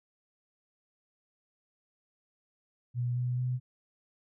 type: tone with pitch steps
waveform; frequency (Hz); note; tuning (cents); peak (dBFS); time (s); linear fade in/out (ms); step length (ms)
sine; 122.1 / 123.95 / 125.82; B2 / B2 / B2; -19 / +7 / +33; -28; 2.94-3.6; 50; 220
effects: none